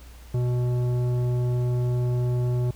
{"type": "tone with tanh clipping", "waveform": "sine", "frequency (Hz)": 123.2, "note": "B2", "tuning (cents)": -4, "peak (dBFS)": -23, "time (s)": [0.34, 2.71], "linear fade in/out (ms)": 5, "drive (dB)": 12, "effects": ["added 60 Hz sine -43 dBFS peak until 2.75 s", "pink hiss -52 dBFS RMS until 2.75 s"]}